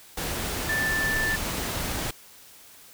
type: tone in noise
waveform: sine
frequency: 1764 Hz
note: A6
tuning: 4 cents sharp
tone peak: -24 dBFS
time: 0.69-1.36 s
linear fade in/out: 5 ms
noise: pink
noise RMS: -30 dBFS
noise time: 0.17-2.11 s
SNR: +3 dB
effects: white hiss -50 dBFS RMS until 2.93 s